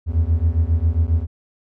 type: beating tone pair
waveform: triangle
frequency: 78.2 / 85.6 Hz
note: D#2 / F2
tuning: +9 / -34 cents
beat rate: 7.4 Hz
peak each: -16 dBFS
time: 0.06-1.27 s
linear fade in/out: 50 ms
effects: none